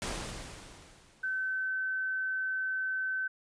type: noise with exponential decay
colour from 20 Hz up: pink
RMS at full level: -34 dBFS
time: 0.02-1.68 s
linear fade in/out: 0 ms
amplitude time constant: 360 ms
type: tone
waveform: sine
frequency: 1530 Hz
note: G6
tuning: 42 cents flat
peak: -30 dBFS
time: 1.23-3.28 s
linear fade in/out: 10 ms
effects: resampled to 22050 Hz